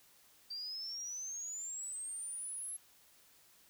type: exponential sweep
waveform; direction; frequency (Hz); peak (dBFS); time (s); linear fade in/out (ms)
sine; up; 4660 to 11175; -40; 0.5-2.77; 10
effects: white hiss -65 dBFS RMS until 3.69 s